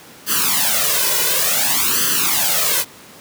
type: noise with flanger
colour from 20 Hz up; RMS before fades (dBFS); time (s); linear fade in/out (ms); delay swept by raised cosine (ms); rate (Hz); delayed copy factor
white; -17; 0.26-2.85; 50; 0.64 to 2.04; 0.56; +0.95
effects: pink hiss -41 dBFS RMS until 3.2 s + high-pass 150 Hz 12 dB/octave

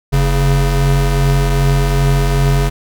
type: tone pair together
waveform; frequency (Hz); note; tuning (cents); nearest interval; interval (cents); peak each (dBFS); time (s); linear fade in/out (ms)
square; 45.35 / 138.59; F#1 / C#3; -34 / 0; octave + perfect fifth; 1934; -14; 0.12-2.7; 20
effects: none

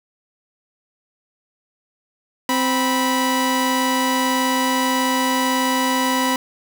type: tone pair together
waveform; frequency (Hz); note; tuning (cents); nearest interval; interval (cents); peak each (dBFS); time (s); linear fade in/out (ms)
sawtooth; 259.9 / 981.3; C4 / B5; -11 / -11; octave + major seventh; 2300; -16; 2.49-6.36; 2
effects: none

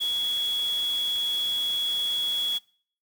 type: tone in noise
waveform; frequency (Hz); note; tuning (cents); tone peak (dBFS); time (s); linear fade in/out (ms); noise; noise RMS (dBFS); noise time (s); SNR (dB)
sine; 3355; G#7; +17; -24; 0-2.59; 20; white; -41; 0-2.59; +14
effects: noise-tail reverb RT60 0.5 s tail -23 dB re dry

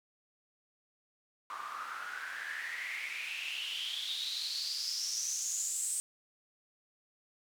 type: noise with band-pass filter sweep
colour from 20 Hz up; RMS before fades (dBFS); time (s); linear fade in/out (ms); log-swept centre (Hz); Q
white; -38; 1.5-6; 0; 1100 to 8400; 8
effects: none

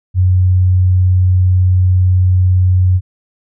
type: tone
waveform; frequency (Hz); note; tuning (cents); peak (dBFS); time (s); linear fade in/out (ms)
sine; 91.8; F#2; -13; -7; 0.14-3.01; 50
effects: none

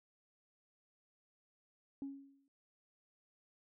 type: tone with exponential decay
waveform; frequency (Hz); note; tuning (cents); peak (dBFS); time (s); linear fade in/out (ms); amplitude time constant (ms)
sine; 275.9; C#4; -8; -37; 2.02-2.48; 1; 100
effects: tanh soft clip ceiling -36 dBFS

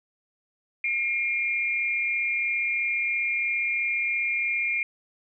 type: tone pair together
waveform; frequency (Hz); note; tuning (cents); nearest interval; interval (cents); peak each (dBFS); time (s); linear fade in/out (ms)
sine; 2146 / 2389; C7 / D7; +43 / +29; major second; 186; -28 / -25; 0.84-4.83; 2
effects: none

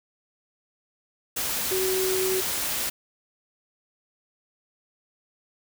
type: tone in noise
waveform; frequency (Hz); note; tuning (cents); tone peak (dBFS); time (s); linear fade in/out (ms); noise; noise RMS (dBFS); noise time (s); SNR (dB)
sine; 376; F#4; +28; -24; 1.71-2.41; 10; white; -28; 1.36-2.9; +1
effects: none

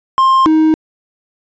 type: tone pair in turn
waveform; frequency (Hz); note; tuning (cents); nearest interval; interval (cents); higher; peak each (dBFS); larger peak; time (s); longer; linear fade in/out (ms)
triangle; 1058 / 314.5; C6 / D#4; +19 / +19; octave + major sixth; 2100; first; -5; neither; 0.18-0.46 / 0.46-0.74; neither; 0
effects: resampled to 16000 Hz

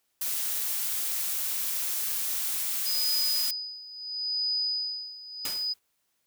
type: noise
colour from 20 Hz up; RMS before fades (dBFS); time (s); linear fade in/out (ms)
blue; -30; 0.21-3.51; 5
type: tone with tremolo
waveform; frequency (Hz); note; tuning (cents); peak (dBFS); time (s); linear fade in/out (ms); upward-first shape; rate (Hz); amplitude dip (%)
sine; 4978; D#8; 0; -25; 2.85-5.74; 20; sine; 0.74; 85
type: noise with exponential decay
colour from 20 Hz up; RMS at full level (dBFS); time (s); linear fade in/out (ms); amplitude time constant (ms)
white; -30; 5.45-5.79; 2; 72
effects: white hiss -75 dBFS RMS until 6.26 s

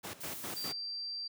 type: noise with tremolo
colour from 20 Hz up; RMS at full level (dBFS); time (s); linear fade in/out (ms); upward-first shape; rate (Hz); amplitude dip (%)
pink; -41; 0.03-0.73; 20; square; 4.9; 80
type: noise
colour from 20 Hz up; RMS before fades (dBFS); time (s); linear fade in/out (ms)
blue; -44; 0.2-0.69; 10
type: tone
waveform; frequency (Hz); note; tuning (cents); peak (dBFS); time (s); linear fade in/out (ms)
sine; 4699; D8; 0; -37; 0.56-1.28; 10
effects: high-pass 150 Hz 12 dB/octave

